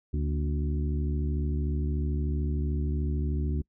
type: harmonic tone with a mistuned harmonic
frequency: 73.42 Hz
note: D2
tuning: in tune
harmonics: 1 / 2 / 3 / 4 / 5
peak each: -27 / -33 / -37 / -39 / -41 dBFS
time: 0.13-3.62 s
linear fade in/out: 10 ms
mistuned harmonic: 3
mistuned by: +80 cents
effects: noise-tail reverb RT60 0.1 s tail -26 dB re dry